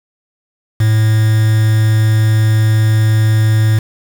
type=tone with quantisation; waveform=triangle; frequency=109.3 Hz; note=A2; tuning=11 cents flat; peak=-6 dBFS; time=0.8-3.79 s; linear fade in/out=5 ms; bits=4; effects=none